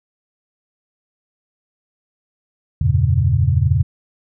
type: chord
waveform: sine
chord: E diminished seventh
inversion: none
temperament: equal with one note detuned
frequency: 82.41 / 95.54 / 116.54 / 138.59 Hz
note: E2 / G2 / Bb2 / Db3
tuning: 0 / -44 / 0 / 0 cents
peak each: -18 dBFS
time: 2.81-3.83 s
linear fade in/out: 5 ms
effects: none